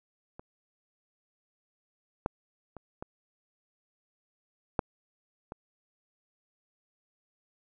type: clicks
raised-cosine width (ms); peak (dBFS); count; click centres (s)
1; -30 / -14 / -29 / -24 / -11 / -25; 6; 0.395 / 2.261 / 2.767 / 3.025 / 4.792 / 5.521
effects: none